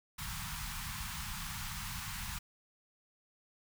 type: band-stop noise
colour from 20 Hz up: pink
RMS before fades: -41 dBFS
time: 0.18-2.39 s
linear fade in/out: 10 ms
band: 200 to 860 Hz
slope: 48 dB/octave
effects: none